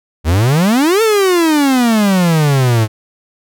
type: exponential two-way sweep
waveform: 45% pulse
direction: up then down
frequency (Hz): 73.42 to 457 to 105.8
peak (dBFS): -9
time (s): 0.24-2.88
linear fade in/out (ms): 50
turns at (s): 1.02
effects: none